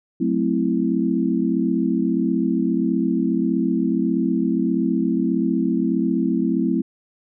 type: chord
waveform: sine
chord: F# half-diminished seventh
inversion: none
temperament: equal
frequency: 185 / 220 / 261.6 / 329.6 Hz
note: F#3 / A3 / C4 / E4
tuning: 0 / 0 / 0 / 0 cents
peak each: -24 / -23 / -22 / -23 dBFS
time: 0.2-6.82 s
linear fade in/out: 10 ms
effects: none